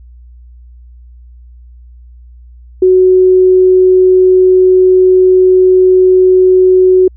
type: tone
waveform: sine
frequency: 370.6 Hz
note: F#4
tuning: 3 cents sharp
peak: -3 dBFS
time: 2.82-7.08 s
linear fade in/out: 5 ms
effects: added 60 Hz sine -33 dBFS peak until 7.16 s